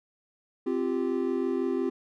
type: chord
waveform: triangle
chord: C suspended fourth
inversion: none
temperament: equal with one note detuned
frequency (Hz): 261.6 / 346.2 / 392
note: C4 / F4 / G4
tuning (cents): 0 / -15 / 0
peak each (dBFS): -28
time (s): 0.66-1.9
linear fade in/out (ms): 10
effects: none

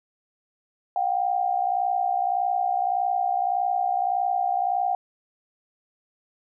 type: tone pair together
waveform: sine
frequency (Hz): 719 / 780.7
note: F#5 / G5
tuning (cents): -50 / -7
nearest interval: minor second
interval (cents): 143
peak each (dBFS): -24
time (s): 0.96-4.95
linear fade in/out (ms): 2
effects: none

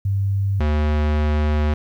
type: tone pair in turn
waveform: sine / square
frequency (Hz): 98.5 / 75.27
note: G2 / D2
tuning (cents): +9 / +43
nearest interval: perfect fourth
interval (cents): 466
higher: first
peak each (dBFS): -17 / -17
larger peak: neither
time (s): 0.05-0.6 / 0.6-1.74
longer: second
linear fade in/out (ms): 5
effects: low-pass 3000 Hz 12 dB/octave + 9-bit

